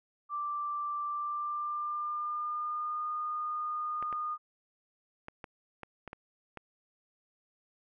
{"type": "tone with pitch glide", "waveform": "sine", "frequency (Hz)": [1174.7, 1223.2], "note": ["D6", "D#6"], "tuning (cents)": [0, -30], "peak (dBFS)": -32, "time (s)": [0.29, 4.38], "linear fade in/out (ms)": 50, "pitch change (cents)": 70, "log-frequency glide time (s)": [1.06, 3.08]}
{"type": "clicks", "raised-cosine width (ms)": 0.5, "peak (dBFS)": -27, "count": 8, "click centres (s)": [4.026, 4.127, 5.284, 5.442, 5.833, 6.077, 6.131, 6.573]}
{"effects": []}